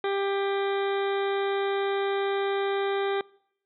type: harmonic tone with a mistuned harmonic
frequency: 395.8 Hz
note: G4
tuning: 17 cents sharp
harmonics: 1 / 2 / 3 / 4 / 5 / 6 / 8 / 9 / 10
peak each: -26 / -32 / -36 / -38 / -40 / -42 / -44 / -45 / -46 dBFS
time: 0.04-3.21 s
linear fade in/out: 2 ms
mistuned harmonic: 10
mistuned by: -54 cents
effects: noise-tail reverb RT60 0.7 s tail -25 dB re dry